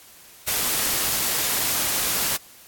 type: noise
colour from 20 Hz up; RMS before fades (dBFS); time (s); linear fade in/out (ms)
white; -23; 0.47-2.37; 10
effects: white hiss -48 dBFS RMS until 2.67 s + AAC 64 kbps